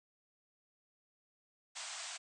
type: band-pass noise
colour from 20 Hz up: white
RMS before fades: -45 dBFS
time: 1.75-2.18 s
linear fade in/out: 20 ms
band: 620 to 8600 Hz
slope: 96 dB/octave
effects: none